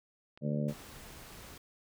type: click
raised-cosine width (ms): 0.3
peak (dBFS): -36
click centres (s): 0.375
type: harmonic tone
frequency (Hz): 73.42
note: D2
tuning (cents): 0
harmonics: 2 / 3 / 4 / 5 / 6 / 7 / 8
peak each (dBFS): -33 / -34 / -43 / -49 / -45 / -43 / -41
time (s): 0.41-0.74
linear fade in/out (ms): 50
type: noise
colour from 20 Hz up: pink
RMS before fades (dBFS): -50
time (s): 0.68-1.58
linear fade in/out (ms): 5
effects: none